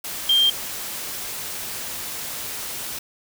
sine tone in noise, 3183 Hz, G7, 26 cents sharp, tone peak -14 dBFS, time 0.29-0.5 s, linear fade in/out 5 ms, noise white, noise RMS -31 dBFS, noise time 0.04-2.99 s, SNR +14 dB, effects none

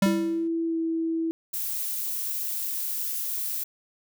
square tone with exponential decay, 196.3 Hz, G3, 3 cents sharp, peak -17 dBFS, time 0.02-0.48 s, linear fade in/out 5 ms, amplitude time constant 100 ms
sine tone with pitch glide, 330.7 to 327.1 Hz, E4 to E4, +6 to -13 cents, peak -24 dBFS, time 0.06-1.31 s, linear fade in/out 0 ms, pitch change -19 cents, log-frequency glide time 0.66-0.77 s
violet noise, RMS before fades -30 dBFS, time 1.53-3.64 s, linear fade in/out 10 ms
effects none

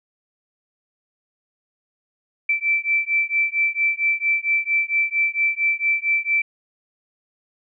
sine beating tone pair, 2329 / 2333.4 Hz, D7 / D7, -15 / -12 cents, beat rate 4.4 Hz, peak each -21 / -21 dBFS, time 2.49-6.42 s, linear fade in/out 5 ms, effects none

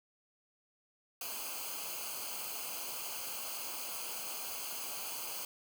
white noise with comb filter, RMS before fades -41 dBFS, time 1.21-5.45 s, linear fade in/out 2 ms, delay 0.54 ms, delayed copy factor -0.8, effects none

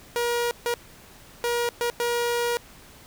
sawtooth tone bursts at uneven times, 476.6 Hz, A#4, 38 cents sharp, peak -19 dBFS, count 5, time 0.16-0.51 / 0.66-0.74 / 1.44-1.69 / 1.81-1.9 / 2-2.57 s, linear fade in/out 0 ms, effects pink hiss -49 dBFS RMS until 3.06 s

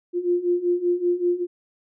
sine beating tone pair, 349.2 / 354.4 Hz, F4 / F4, 0 / +25 cents, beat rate 5.2 Hz, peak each -24 / -21 dBFS, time 0.13-1.47 s, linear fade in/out 50 ms, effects none

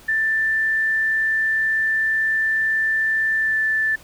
sine tone with pitch glide, 1771 to 1758.8 Hz, A6 to A6, +11 to -1 cents, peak -17 dBFS, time 0.08-3.96 s, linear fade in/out 10 ms, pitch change -12 cents, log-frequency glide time 3.38-3.57 s, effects pink hiss -47 dBFS RMS until 4.03 s

